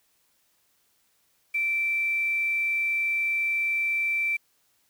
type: tone with quantisation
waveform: sine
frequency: 2337 Hz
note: D7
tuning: 9 cents flat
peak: -23 dBFS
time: 1.54-4.37 s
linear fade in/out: 10 ms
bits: 8
effects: white hiss -68 dBFS RMS until 4.89 s